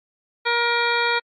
harmonic tone, 473.1 Hz, A#4, 26 cents sharp, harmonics 1 / 2 / 3 / 4 / 5 / 7 / 8 / 9, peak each -26 / -24 / -24 / -27 / -26 / -32 / -32 / -31 dBFS, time 0.45-1.2 s, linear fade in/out 20 ms, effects AAC 64 kbps

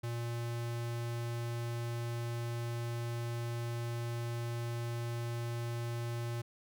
square tone, 118 Hz, A#2, 22 cents sharp, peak -36 dBFS, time 0.03-6.42 s, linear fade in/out 10 ms, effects none

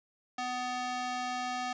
square tone with high-pass filter, 249.6 Hz, B3, 19 cents sharp, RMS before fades -35 dBFS, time 0.38-1.73 s, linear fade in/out 5 ms, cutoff 640 Hz, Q 1.2, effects resampled to 16000 Hz + 9-bit

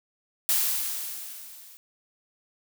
blue noise with level ramp, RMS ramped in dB -22 to -50 dBFS, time 0.49-1.77 s, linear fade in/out 0 ms, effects none

